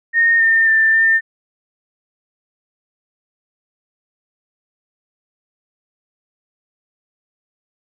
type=tone with pitch steps; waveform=sine; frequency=1844 / 1811 / 1782 / 1802 Hz; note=A#6 / A6 / A6 / A6; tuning=-19 / +49 / +22 / +41 cents; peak=-10 dBFS; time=0.13-1.21 s; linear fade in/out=50 ms; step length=270 ms; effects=none